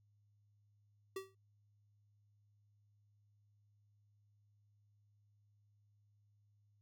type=tone with exponential decay; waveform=square; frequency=384.7 Hz; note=G4; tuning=33 cents flat; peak=-39 dBFS; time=1.16-1.35 s; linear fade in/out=5 ms; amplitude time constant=40 ms; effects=added 103 Hz sine -70 dBFS peak until 6.81 s